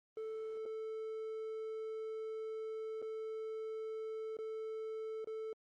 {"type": "tone with dropouts", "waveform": "triangle", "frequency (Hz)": 440, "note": "A4", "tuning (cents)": 0, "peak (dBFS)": -38, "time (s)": [0.17, 5.53], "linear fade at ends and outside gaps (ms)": 2, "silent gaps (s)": [[0.655, 0.66], [3.018, 3.024], [4.369, 4.387], [5.245, 5.272]], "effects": ["Opus 24 kbps"]}